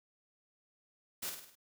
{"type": "noise with echo", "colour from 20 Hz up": "white", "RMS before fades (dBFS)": -39, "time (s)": [1.22, 1.3], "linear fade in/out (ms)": 10, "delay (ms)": 51, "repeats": 5, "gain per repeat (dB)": -5, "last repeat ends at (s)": 1.555, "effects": []}